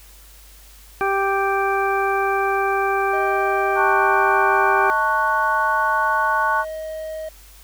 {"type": "harmonic tone", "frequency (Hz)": 392, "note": "G4", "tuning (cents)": 0, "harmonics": [1, 2, 3, 4, 6], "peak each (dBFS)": [-22, -22, -24, -25, -30], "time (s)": [1.01, 4.9], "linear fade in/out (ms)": 0}
{"type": "tone", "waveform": "triangle", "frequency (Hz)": 630, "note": "D#5", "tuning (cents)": 21, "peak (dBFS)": -25, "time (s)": [3.13, 7.29], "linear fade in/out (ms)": 5}
{"type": "chord", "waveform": "sine", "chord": "F# minor", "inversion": "first", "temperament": "just", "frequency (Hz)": [888, 1110, 1480], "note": ["A5", "C#6", "F#6"], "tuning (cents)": [16, 2, 0], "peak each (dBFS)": -21, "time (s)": [3.75, 6.65], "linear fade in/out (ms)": 50}
{"effects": ["added 50 Hz sine -45 dBFS peak until 7.63 s", "white hiss -48 dBFS RMS until 7.63 s"]}